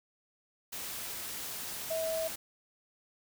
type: tone in noise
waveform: sine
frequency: 646 Hz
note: E5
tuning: 35 cents flat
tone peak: -31 dBFS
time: 1.9-2.28 s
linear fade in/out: 10 ms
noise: white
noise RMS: -40 dBFS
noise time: 0.72-2.36 s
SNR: +6 dB
effects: none